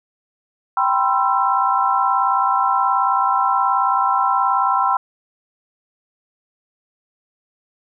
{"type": "chord", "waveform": "sine", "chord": "C major seventh", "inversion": "second", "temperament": "equal with one note detuned", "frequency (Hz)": [784, 987.8, 1046.5, 1337.7], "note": ["G5", "B5", "C6", "E6"], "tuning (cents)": [0, 0, 0, 25], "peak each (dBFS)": -20, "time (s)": [0.77, 4.97], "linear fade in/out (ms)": 2, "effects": []}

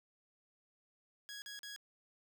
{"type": "tone bursts", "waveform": "15% pulse", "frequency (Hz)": 1661.2, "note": "G#6", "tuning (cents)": 0, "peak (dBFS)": -39, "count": 3, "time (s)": [1.29, 1.762], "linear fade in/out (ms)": 0, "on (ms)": 130, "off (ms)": 41, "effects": []}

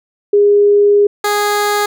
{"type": "tone pair in turn", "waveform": ["sine", "15% pulse"], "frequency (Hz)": [409.2, 413.7], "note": ["G#4", "G#4"], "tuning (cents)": [-26, -7], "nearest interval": "unison", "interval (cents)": 19, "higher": "second", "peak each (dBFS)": -6, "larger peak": "neither", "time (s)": [[0.33, 1.07], [1.24, 1.86]], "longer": "first", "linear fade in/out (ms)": 5, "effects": []}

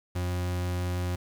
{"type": "tone", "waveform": "40% pulse", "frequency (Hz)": 89.4, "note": "F2", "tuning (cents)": 41, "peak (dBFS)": -27, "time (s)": [0.15, 1.16], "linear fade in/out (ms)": 10, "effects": ["9-bit"]}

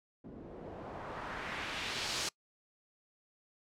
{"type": "noise with low-pass filter sweep", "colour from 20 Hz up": "white", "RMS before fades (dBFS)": -41, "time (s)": [0.24, 2.29], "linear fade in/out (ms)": 5, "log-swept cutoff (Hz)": [280, 6300], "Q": 1.2, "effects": ["noise-tail reverb RT60 0.1 s tail -25 dB re dry"]}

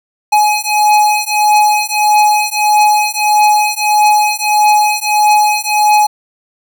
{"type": "beating tone pair", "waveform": "square", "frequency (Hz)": [841, 842.6], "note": ["G#5", "G#5"], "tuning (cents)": [22, 25], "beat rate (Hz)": 1.6, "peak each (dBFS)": -12, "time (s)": [0.32, 6.07], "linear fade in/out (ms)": 10, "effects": []}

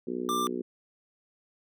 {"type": "harmonic tone", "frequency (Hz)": 61.3, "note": "B1", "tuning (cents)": -12, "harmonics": [3, 4, 5, 6, 7, 8], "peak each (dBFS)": [-43, -35, -39, -34, -39, -47], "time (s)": [0.07, 0.62], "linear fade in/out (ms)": 5}
{"type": "tone", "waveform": "square", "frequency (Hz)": 1185, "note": "D6", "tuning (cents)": 15, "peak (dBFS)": -28, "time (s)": [0.29, 0.47], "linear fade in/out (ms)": 0}
{"effects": []}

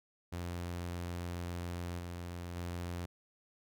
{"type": "tone with level steps", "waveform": "sawtooth", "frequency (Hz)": 87.3, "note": "F2", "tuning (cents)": 0, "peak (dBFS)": [-34, -37, -34], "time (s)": [0.32, 3.06], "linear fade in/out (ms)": 10, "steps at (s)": [1.98, 2.55], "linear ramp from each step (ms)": 20, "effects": []}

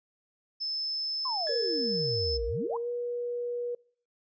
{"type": "tone", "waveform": "sine", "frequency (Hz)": 5250, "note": "E8", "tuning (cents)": -8, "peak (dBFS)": -30, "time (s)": [0.6, 2.38], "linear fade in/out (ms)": 20}
{"type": "exponential two-way sweep", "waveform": "sine", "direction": "down then up", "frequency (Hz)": [1086, 51.2, 1086], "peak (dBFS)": -32, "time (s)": [1.25, 2.77], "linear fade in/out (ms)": 5, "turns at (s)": 2.46}
{"type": "tone with exponential decay", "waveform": "45% pulse", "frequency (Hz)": 1700, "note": "G#6", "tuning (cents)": 40, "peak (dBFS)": -39, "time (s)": [1.47, 2.39], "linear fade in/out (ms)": 0, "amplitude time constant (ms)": 200}
{"type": "tone with pitch glide", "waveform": "sine", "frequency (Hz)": [466.2, 482.6], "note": ["A#4", "B4"], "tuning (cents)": [0, -40], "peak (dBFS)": -30, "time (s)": [1.49, 3.75], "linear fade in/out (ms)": 5, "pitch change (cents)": 60, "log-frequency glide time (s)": [2.78, 2.88]}
{"effects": ["noise-tail reverb RT60 0.5 s tail -25 dB re dry", "resampled to 16000 Hz"]}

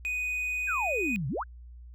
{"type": "tone", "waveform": "triangle", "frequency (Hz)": 2489, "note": "D#7", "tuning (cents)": 0, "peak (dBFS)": -27, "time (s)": [0.05, 1.16], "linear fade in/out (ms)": 0}
{"type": "exponential two-way sweep", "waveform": "sine", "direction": "down then up", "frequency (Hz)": [1684, 123.47, 1684], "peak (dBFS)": -29, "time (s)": [0.67, 1.44], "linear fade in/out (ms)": 20, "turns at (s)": 1.28}
{"effects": ["added 60 Hz sine -44 dBFS peak until 1.94 s"]}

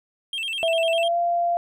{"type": "tone with vibrato", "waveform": "triangle", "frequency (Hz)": 2925, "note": "F#7", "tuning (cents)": -21, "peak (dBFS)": -24, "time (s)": [0.33, 1.08], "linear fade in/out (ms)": 2, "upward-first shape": "square", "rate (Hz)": 10, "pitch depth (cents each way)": 160}
{"type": "tone with pitch glide", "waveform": "sine", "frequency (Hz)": [659.3, 691.3], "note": ["E5", "F5"], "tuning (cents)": [0, -18], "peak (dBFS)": -19, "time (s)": [0.63, 1.57], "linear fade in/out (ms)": 0, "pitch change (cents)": 82, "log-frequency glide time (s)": [0.91, 1.18]}
{"effects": []}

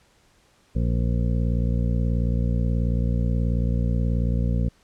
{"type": "harmonic tone with a mistuned harmonic", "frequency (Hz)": 58.5, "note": "A#1", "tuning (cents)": 7, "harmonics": [1, 2, 3, 4, 5, 6, 8, 9], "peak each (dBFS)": [-22, -25, -28, -31, -43, -45, -39, -40], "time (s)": [0.75, 4.69], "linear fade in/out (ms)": 10, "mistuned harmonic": 6, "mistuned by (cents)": 56, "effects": ["pink hiss -60 dBFS RMS until 4.83 s", "low-pass 9000 Hz 12 dB/octave"]}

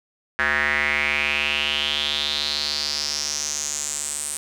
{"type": "tone with band-pass filter sweep", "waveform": "square", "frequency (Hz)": 73.42, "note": "D2", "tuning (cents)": 0, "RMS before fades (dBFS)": -24, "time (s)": [0.39, 4.37], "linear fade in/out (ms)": 0, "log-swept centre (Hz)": [1700, 8900], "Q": 5.5, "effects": []}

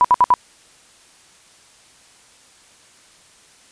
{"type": "tone bursts", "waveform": "sine", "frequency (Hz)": 987.8, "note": "B5", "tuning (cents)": 0, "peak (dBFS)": -8, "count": 4, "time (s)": [0.01, 0.339], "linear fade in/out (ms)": 0, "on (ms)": 35, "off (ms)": 63, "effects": ["white hiss -50 dBFS RMS until 3.71 s", "resampled to 22050 Hz"]}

